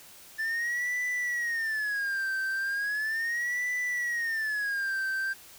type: tone with vibrato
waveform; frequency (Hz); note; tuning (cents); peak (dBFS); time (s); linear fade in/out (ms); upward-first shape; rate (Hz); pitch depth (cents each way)
triangle; 1757; A6; -3; -26; 0.38-5.34; 20; sine; 0.37; 210
effects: white hiss -51 dBFS RMS until 5.58 s